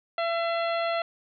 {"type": "harmonic tone with a mistuned harmonic", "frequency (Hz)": 673, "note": "E5", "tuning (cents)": 36, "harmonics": [1, 2, 3, 4, 5, 6], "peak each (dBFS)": [-26, -32, -36, -38, -40, -42], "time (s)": [0.18, 1.02], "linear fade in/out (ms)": 2, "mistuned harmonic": 6, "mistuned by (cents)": 61, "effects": []}